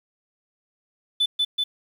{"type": "tone with echo", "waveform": "sine", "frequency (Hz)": 3500, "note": "A7", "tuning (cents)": -10, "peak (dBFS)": -15, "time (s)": [1.2, 1.26], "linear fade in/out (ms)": 10, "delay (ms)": 190, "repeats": 2, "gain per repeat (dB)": -2, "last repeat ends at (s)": 1.64, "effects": ["tanh soft clip ceiling -16 dBFS", "8-bit"]}